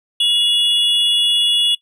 triangle tone pair together, 2870 / 3413 Hz, F7 / G#7, +47 / +47 cents, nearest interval minor third, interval 300 cents, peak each -14 dBFS, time 0.2-1.75 s, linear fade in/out 5 ms, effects noise-tail reverb RT60 0.1 s tail -21 dB re dry + resampled to 32000 Hz

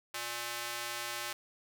square tone with high-pass filter, 118.6 Hz, A#2, 30 cents sharp, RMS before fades -39 dBFS, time 0.14-1.33 s, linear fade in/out 5 ms, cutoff 1200 Hz, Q 0.55, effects none

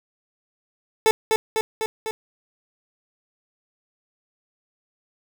30% pulse tone with echo, 440 Hz, A4, in tune, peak -11 dBFS, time 1.06-1.11 s, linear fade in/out 0 ms, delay 250 ms, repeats 4, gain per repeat -3 dB, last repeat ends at 2.11 s, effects none

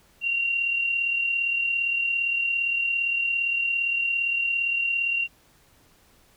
sine tone with amplitude modulation, 2760 Hz, F7, 21 cents flat, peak -20 dBFS, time 0.21-5.28 s, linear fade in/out 50 ms, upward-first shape sine, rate 37.5 Hz, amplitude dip 45%, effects pink hiss -59 dBFS RMS until 6.36 s

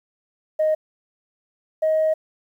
sine tone pair in turn, 622.3 / 629.5 Hz, D#5 / D#5, 0 / +20 cents, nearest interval unison, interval 20 cents, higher second, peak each -15 dBFS, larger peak neither, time 0.59-0.75 / 1.82-2.14 s, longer second, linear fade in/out 10 ms, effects tanh soft clip ceiling -13 dBFS + 9-bit

